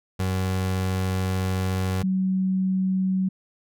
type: tone pair in turn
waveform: 30% pulse / sine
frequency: 93.7 / 188.21 Hz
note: F#2 / F#3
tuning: +22 / +30 cents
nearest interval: octave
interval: 1208 cents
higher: second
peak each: -20 dBFS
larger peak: neither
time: 0.19-2.03 / 2.03-3.29 s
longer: first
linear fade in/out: 10 ms
effects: none